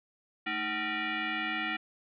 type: tone with frequency modulation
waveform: sine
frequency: 218.6 Hz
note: A3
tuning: 11 cents flat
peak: -30 dBFS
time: 0.46-1.77 s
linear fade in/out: 10 ms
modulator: 533 Hz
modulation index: 4.9
effects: none